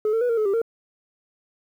sine tone with pitch steps, 427.8 / 451.1 / 489.7 / 461.4 / 430 / 394.3 / 458.5 Hz, A4 / A4 / B4 / A#4 / A4 / G4 / A#4, -49 / +43 / -15 / -18 / -40 / +10 / -29 cents, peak -16 dBFS, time 0.05-0.617 s, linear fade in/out 2 ms, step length 81 ms, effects tanh soft clip ceiling -18 dBFS + 9-bit

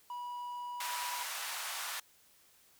triangle tone, 975 Hz, B5, 23 cents flat, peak -37 dBFS, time 0.1-1.23 s, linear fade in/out 2 ms
pink band-pass noise, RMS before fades -40 dBFS, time 0.8-2 s, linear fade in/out 5 ms, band 860 to 16000 Hz, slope 24 dB/octave
effects white hiss -65 dBFS RMS until 2.79 s

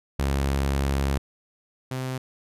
sawtooth tone pair in turn, 68.8 / 129.61 Hz, C#2 / C3, -12 / -16 cents, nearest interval major seventh, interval 1096 cents, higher second, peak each -18 / -24 dBFS, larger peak first, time 0.19-1.18 / 1.91-2.18 s, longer first, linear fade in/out 5 ms, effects resampled to 32000 Hz

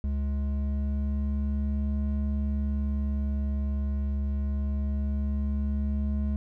triangle tone pair together, 70.08 / 210 Hz, C#2 / G#3, +19 / +19 cents, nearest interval octave + perfect fifth, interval 1900 cents, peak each -24 / -31 dBFS, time 0.04-6.36 s, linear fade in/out 0 ms, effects none

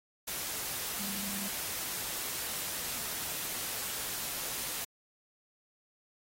sine tone in noise, 199.4 Hz, G3, 30 cents sharp, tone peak -42 dBFS, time 0.99-1.49 s, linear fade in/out 10 ms, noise white, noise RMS -37 dBFS, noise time 0.27-4.85 s, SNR -8 dB, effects AAC 48 kbps

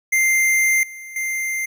square tone with level steps, 2093 Hz, C7, in tune, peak -15 / -34 / -22 dBFS, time 0.12-1.66 s, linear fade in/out 10 ms, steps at 0.83 / 1.16 s, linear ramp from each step 2 ms, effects none

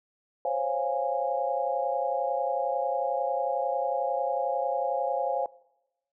sine chord, Db major seventh, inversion third, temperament equal with one note detuned, 523.3 / 554.4 / 698.5 / 825.3 Hz, C5 / Db5 / F5 / Ab5, 0 / 0 / 0 / -11 cents, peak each -31 dBFS, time 0.45-5.46 s, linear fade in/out 2 ms, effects noise-tail reverb RT60 0.9 s tail -21 dB re dry

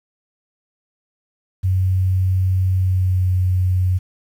sine tone with pitch glide, 93.3 to 91.86 Hz, F#2 to F#2, +15 to -12 cents, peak -14 dBFS, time 1.63-3.99 s, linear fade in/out 20 ms, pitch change -27 cents, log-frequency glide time 2.73-3.32 s, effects 8-bit

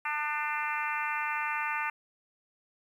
harmonic tone with a mistuned harmonic, 298.3 Hz, D4, 27 cents sharp, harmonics 3 / 4 / 5 / 6 / 7 / 8 / 9, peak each -35 / -36 / -37 / -38 / -38 / -39 / -40 dBFS, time 0.05-1.9 s, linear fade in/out 5 ms, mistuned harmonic 4, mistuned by +20 cents, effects 10-bit

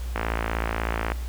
click train, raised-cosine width 0.5 ms, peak -10 dBFS, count 55, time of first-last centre 0.16-1.119 s, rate 56.3 Hz, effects added 60 Hz sine -28 dBFS peak until 1.28 s + pink hiss -45 dBFS RMS until 1.28 s

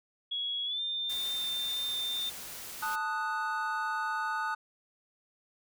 sine tone with pitch glide, 3339 to 3599 Hz, G#7 to A7, +9 to +38 cents, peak -31 dBFS, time 0.31-2.3 s, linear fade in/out 10 ms, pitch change +129 cents, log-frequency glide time 0.65-0.81 s
white noise, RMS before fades -43 dBFS, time 1.09-2.96 s, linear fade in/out 10 ms
triangle chord, D# diminished, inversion second, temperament equal, 880 / 1244.5 / 1480 Hz, A5 / D#6 / F#6, 0 / 0 / 0 cents, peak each -33 dBFS, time 2.82-4.55 s, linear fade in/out 10 ms
effects none

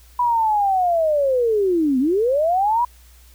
sine linear two-way sweep, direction down then up, 987.8 to 246.9 to 987.8 Hz, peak -15 dBFS, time 0.19-2.85 s, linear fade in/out 5 ms, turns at 1.99 s, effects added 60 Hz sine -46 dBFS peak until 3.34 s + white hiss -53 dBFS RMS until 3.34 s

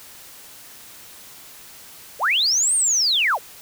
sine linear two-way sweep, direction up then down, 387.5 to 8870 to 387.5 Hz, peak -16 dBFS, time 2.19-3.39 s, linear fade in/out 50 ms, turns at 2.75 s, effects white hiss -43 dBFS RMS until 3.61 s

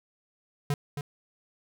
square tone with echo, 144 Hz, D3, 34 cents flat, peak -25 dBFS, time 0.7-0.74 s, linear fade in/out 2 ms, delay 270 ms, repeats 1, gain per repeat -7 dB, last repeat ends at 1.01 s, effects none

